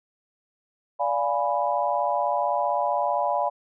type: chord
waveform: sine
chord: D diminished seventh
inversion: none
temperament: equal with one note detuned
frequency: 582.9 / 698.5 / 830.6 / 987.8 Hz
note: D5 / F5 / Ab5 / Cb6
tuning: -13 / 0 / 0 / 0 cents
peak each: -27 dBFS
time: 0.99-3.5 s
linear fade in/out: 20 ms
effects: none